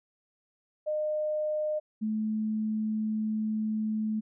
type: tone pair in turn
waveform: sine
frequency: 610 / 216.5 Hz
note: D#5 / A3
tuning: -34 / -28 cents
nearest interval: octave + tritone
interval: 1794 cents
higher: first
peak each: -27 dBFS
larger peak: neither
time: 0.86-1.8 / 2.01-4.21 s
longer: second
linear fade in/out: 20 ms
effects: none